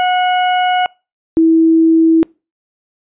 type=tone pair in turn; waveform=40% pulse / sine; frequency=730 / 325.2 Hz; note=F#5 / E4; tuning=-24 / -23 cents; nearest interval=octave + major second; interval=1399 cents; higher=first; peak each=-10 / -6 dBFS; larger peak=second; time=0-0.86 / 1.37-2.23 s; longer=neither; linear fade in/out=0 ms; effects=noise-tail reverb RT60 0.3 s tail -26 dB re dry + resampled to 8000 Hz